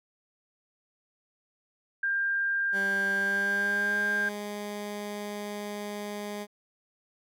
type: tone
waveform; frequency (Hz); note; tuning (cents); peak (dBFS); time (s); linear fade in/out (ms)
sine; 1596; G6; +31; -25; 2.03-4.29; 5
type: tone with pitch glide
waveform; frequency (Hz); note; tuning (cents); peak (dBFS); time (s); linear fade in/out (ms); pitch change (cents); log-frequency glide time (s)
15% pulse; 196 to 206.6; G3 to G#3; 0 to -9; -28; 2.72-6.47; 50; +91; 3.16-4
effects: none